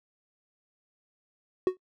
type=tone with exponential decay; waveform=triangle; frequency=370 Hz; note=F#4; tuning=in tune; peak=-15 dBFS; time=1.67-1.77 s; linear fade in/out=1 ms; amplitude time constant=20 ms; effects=noise-tail reverb RT60 0.1 s tail -26 dB re dry